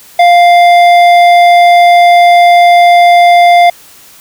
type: tone with hard clipping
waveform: triangle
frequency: 698.5 Hz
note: F5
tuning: in tune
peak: -3 dBFS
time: 0.19-3.7 s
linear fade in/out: 5 ms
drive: 14 dB
effects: white hiss -37 dBFS RMS until 4.2 s